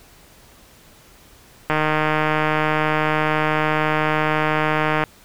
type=click train; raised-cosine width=0.5 ms; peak=-4 dBFS; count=515; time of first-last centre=1.7-5.038 s; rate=154 Hz; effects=pink hiss -49 dBFS RMS until 5.24 s